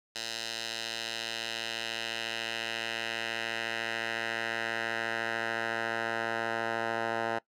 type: tone with band-pass filter sweep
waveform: 10% pulse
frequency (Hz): 114.2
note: A#2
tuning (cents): -35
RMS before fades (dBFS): -34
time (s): 0.15-7.39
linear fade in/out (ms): 10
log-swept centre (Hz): 4400 to 1100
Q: 1.5
effects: noise-tail reverb RT60 0.1 s tail -20 dB re dry